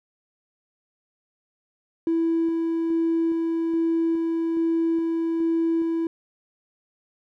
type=tone with tremolo; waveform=triangle; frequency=330 Hz; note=E4; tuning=2 cents sharp; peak=-16 dBFS; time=2.07-6.07 s; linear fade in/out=2 ms; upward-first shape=square; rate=1.2 Hz; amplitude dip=30%; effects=tanh soft clip ceiling -16 dBFS